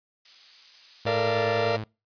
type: noise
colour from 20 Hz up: violet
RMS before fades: -37 dBFS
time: 0.25-1.53 s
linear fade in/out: 5 ms
type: tone with tremolo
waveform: sawtooth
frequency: 108.8 Hz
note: A2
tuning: 19 cents flat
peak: -26 dBFS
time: 1.05-1.84 s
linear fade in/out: 5 ms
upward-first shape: triangle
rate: 9.9 Hz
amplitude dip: 30%
type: chord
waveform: 40% pulse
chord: Bb major seventh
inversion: third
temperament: equal with one note detuned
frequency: 440 / 466.2 / 587.3 / 684.9 Hz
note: A4 / Bb4 / D5 / F5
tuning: 0 / 0 / 0 / -34 cents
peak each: -30 / -26 / -27 / -28 dBFS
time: 1.06-1.77 s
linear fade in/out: 10 ms
effects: noise-tail reverb RT60 0.3 s tail -26 dB re dry + resampled to 11025 Hz